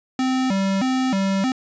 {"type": "tone with vibrato", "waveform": "square", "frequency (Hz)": 224.3, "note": "A3", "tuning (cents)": 34, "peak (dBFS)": -19, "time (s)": [0.19, 1.52], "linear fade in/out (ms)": 2, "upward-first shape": "square", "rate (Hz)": 1.6, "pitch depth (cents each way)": 250, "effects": ["resampled to 16000 Hz", "10-bit"]}